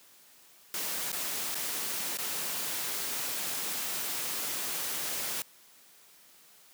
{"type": "noise with dropouts", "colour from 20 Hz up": "white", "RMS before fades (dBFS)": -34, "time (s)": [0.74, 5.42], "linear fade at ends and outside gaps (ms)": 1, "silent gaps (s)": [[1.118, 1.128], [1.546, 1.553], [2.172, 2.186]], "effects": ["white hiss -58 dBFS RMS until 6.73 s", "high-pass 150 Hz 12 dB/octave"]}